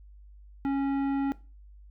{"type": "tone with tanh clipping", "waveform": "sine", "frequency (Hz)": 275.7, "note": "C#4", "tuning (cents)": -9, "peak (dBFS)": -27, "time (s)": [0.65, 1.32], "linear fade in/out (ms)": 0, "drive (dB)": 13, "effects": ["noise-tail reverb RT60 0.3 s tail -18 dB re dry", "added 50 Hz sine -48 dBFS peak until 1.9 s"]}